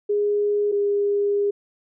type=tone pair in turn; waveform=sine; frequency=412.6 / 406.4 Hz; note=G#4 / G#4; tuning=-11 / -38 cents; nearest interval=unison; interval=27 cents; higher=first; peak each=-18 dBFS; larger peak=neither; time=0.09-0.72 / 0.72-1.51 s; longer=second; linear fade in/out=10 ms; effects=none